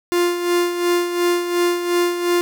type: tone with tremolo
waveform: 45% pulse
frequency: 350.2 Hz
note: F4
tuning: 5 cents sharp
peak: -14 dBFS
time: 0.12-2.41 s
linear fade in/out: 0 ms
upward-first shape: sine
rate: 2.8 Hz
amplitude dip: 60%
effects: none